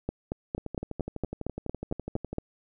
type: two click trains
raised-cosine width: 2 ms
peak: -16 / -21 dBFS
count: 11 / 22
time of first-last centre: 0.09-2.384 / 0.58-2.33 s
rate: 4.36 / 12 Hz
effects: none